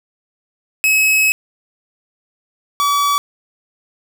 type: tone pair in turn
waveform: 45% pulse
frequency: 2567 / 1143.5 Hz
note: E7 / D6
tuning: -47 / -47 cents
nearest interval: octave + major second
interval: 1400 cents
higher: first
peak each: -11 / -13 dBFS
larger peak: first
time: 0.84-1.32 / 2.8-3.18 s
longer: first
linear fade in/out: 0 ms
effects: none